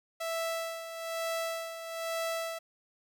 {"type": "tone with tremolo", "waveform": "sawtooth", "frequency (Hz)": 659.3, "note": "E5", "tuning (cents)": 0, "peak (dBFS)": -27, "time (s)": [0.2, 2.59], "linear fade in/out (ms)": 10, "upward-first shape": "sine", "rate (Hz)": 1.1, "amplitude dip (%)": 65, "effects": []}